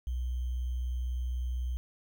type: tone with sample-and-hold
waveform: sine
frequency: 62 Hz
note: B1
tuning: 7 cents sharp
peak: -30 dBFS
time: 0.07-1.77 s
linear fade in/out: 0 ms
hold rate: 3150 Hz
effects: none